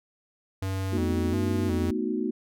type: tone with vibrato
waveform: square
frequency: 91 Hz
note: F#2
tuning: 28 cents flat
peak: -28 dBFS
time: 0.62-1.91 s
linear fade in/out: 5 ms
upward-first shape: square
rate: 1.4 Hz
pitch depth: 85 cents each way
type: chord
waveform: sine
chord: B dominant seventh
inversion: third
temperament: equal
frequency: 220 / 246.9 / 311.1 / 370 Hz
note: A3 / B3 / D#4 / F#4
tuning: 0 / 0 / 0 / 0 cents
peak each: -31 dBFS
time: 0.92-2.31 s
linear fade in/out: 10 ms
effects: none